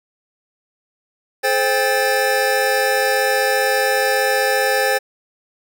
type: tone cluster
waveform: square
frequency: 429 / 524 / 798 / 1748 Hz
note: A4 / C5 / G5 / A6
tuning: -44 / +2 / +31 / -12 cents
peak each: -24 / -20 / -22 / -21 dBFS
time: 1.43-4.99 s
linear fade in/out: 20 ms
effects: none